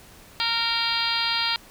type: harmonic tone with a mistuned harmonic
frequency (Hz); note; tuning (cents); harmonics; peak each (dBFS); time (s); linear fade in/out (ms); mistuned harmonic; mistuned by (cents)
462.5; A#4; -14; 2 / 3 / 4 / 5 / 6 / 7 / 8 / 9 / 10; -31 / -31 / -34 / -32 / -32 / -30 / -31 / -28 / -30; 0.4-1.56; 0; 10; +44
effects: pink hiss -49 dBFS RMS until 1.7 s